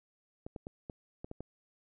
clicks, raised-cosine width 2 ms, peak -28 dBFS, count 7, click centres 0.465 / 0.562 / 0.669 / 0.898 / 1.245 / 1.314 / 1.406 s, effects none

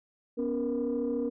sine tone cluster, 246.7 / 280.6 / 470.4 Hz, B3 / C#4 / A#4, -2 / +21 / +16 cents, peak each -31 / -32 / -30 dBFS, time 0.37-1.3 s, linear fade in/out 20 ms, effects tanh soft clip ceiling -22 dBFS

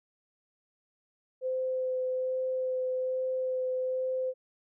sine tone with vibrato, 514 Hz, C5, 31 cents flat, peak -28 dBFS, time 1.41-4.34 s, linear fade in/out 50 ms, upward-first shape sine, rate 1.2 Hz, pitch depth 9 cents each way, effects none

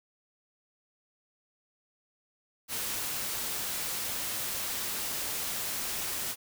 white noise, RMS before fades -34 dBFS, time 2.68-6.36 s, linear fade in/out 50 ms, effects none

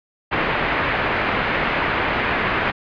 white low-pass noise, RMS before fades -21 dBFS, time 0.31-2.72 s, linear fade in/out 20 ms, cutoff 2300 Hz, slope 24 dB/octave, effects resampled to 11025 Hz

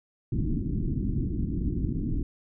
pink low-pass noise, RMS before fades -28 dBFS, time 0.32-2.23 s, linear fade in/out 5 ms, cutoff 330 Hz, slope 48 dB/octave, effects none

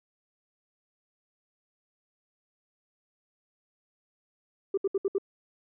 sine tone bursts, 392 Hz, G4, in tune, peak -22 dBFS, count 5, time 4.74-5.183 s, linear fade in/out 5 ms, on 35 ms, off 67 ms, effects tanh soft clip ceiling -20 dBFS

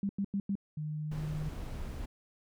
sine tone bursts, 198.8 Hz, G3, 25 cents sharp, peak -29 dBFS, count 4, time 0.03-0.554 s, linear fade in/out 2 ms, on 62 ms, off 92 ms
sine tone, 152.4 Hz, D#3, 36 cents flat, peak -34 dBFS, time 0.77-1.49 s, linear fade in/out 5 ms
brown noise, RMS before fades -40 dBFS, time 1.11-2.06 s, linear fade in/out 10 ms
effects none

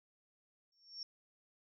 sine tone with exponential growth, 5480 Hz, F8, 34 cents flat, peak -39 dBFS, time 0.72-1.03 s, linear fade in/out 2 ms, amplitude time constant 67 ms, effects none

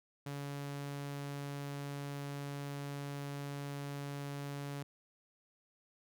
sawtooth tone, 141.9 Hz, C#3, 41 cents sharp, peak -36 dBFS, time 0.26-4.83 s, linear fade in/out 5 ms, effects none

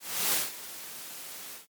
white noise with ADSR envelope, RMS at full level -26 dBFS, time 0-1.67 s, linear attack 320 ms, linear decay 190 ms, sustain -16 dB, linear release 140 ms, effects high-pass 150 Hz 12 dB/octave + MP3 96 kbps

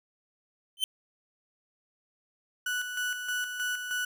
45% pulse tone with exponential growth, 3085 Hz, G7, 28 cents flat, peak -20 dBFS, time 0.77-0.84 s, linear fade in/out 1 ms, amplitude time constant 15 ms
35% pulse tone with tremolo, 1480 Hz, F#6, in tune, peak -27 dBFS, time 2.66-4.05 s, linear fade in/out 5 ms, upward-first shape square, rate 3.2 Hz, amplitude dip 50%
effects none

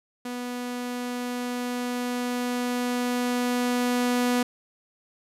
sawtooth tone with level ramp, 245.7 Hz, B3, 9 cents flat, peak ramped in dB -27 to -17 dBFS, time 0.25-4.43 s, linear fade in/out 5 ms, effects resampled to 32000 Hz

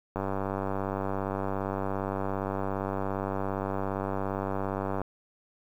click train, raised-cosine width 1 ms, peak -17 dBFS, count 474, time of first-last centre 0.16-5.016 s, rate 97.4 Hz, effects 9-bit

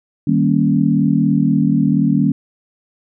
sine chord, Eb dominant seventh, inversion none, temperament equal, 155.56 / 196 / 233.1 / 277.2 Hz, Eb3 / G3 / Bb3 / Db4, 0 / 0 / 0 / 0 cents, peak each -17 dBFS, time 0.27-2.32 s, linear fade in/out 5 ms, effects none

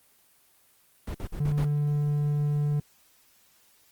brown noise bursts, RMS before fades -33 dBFS, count 5, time 1.07-1.65 s, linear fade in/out 5 ms, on 76 ms, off 50 ms
triangle tone, 146.83 Hz, D3, in tune, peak -21 dBFS, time 1.4-2.8 s, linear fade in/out 5 ms
effects white hiss -62 dBFS RMS until 3.91 s + Opus 24 kbps

